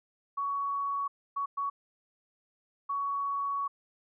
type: tone bursts at uneven times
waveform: sine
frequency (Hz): 1121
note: C#6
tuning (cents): +19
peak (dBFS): -29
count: 4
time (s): 0.37-1.08 / 1.36-1.46 / 1.57-1.7 / 2.89-3.68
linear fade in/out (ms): 10
effects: none